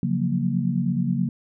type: chord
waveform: sine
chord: Gb major seventh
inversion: second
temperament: equal with one note detuned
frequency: 138.59 / 175.73 / 185 / 233.1 Hz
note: Db3 / F3 / Gb3 / Bb3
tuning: 0 / +11 / 0 / 0 cents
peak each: -26 dBFS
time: 0.03-1.29 s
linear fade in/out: 2 ms
effects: none